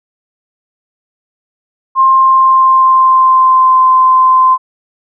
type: tone with pitch glide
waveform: sine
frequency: 1059 to 1036 Hz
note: C6 to C6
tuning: +21 to -17 cents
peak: -4 dBFS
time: 1.95-4.58 s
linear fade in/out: 50 ms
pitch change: -38 cents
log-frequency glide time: 2.07-3.81 s
effects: none